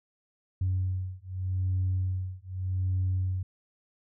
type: beating tone pair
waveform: sine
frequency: 92.5 / 93.33 Hz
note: F#2 / F#2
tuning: 0 / +15 cents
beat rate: 0.83 Hz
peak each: -29 dBFS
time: 0.61-3.43 s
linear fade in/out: 5 ms
effects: tanh soft clip ceiling -21 dBFS